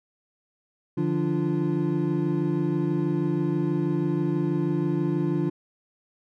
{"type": "tone cluster", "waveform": "triangle", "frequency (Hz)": [147.7, 173.9, 293.7, 346.1], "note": ["D3", "F3", "D4", "F4"], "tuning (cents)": [10, -7, 0, -16], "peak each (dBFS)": -26, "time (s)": [0.97, 5.5], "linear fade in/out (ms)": 10, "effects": []}